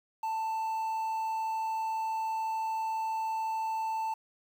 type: tone with quantisation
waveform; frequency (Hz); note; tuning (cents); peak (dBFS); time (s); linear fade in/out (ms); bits
triangle; 887; A5; +14; -28; 0.23-4.14; 5; 9
effects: none